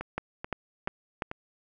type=two click trains; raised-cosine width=0.5 ms; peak=-15 / -20 dBFS; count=4 / 4; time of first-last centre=0.18-1.222 / 0.01-1.314 s; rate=2.88 / 2.3 Hz; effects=none